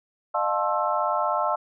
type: tone cluster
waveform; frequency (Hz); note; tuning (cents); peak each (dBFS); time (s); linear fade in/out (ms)
sine; 608 / 704 / 875 / 1064 / 1323; D#5 / F5 / A5 / C6 / E6; -40 / +14 / -10 / +29 / +6; -28; 0.34-1.56; 10
effects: none